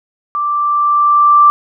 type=tone with level ramp; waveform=sine; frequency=1174.7 Hz; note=D6; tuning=in tune; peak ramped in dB=-14 to -3 dBFS; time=0.35-1.5 s; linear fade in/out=0 ms; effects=none